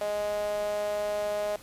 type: tone with high-pass filter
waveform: sawtooth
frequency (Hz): 207.9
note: G#3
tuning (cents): +2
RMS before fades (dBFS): -30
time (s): 0.01-1.56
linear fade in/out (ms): 2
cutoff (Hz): 590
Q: 7.8
effects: pink hiss -50 dBFS RMS until 1.62 s + resampled to 32000 Hz